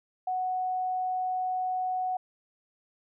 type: tone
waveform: sine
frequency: 740 Hz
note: F#5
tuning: in tune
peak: -27 dBFS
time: 0.27-2.17 s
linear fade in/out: 5 ms
effects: none